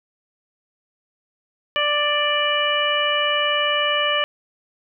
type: harmonic tone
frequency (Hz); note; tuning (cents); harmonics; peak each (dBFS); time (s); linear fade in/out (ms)
589; D5; +5; 1 / 2 / 3 / 4 / 5; -24 / -24 / -25 / -26 / -22; 1.76-4.24; 0
effects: none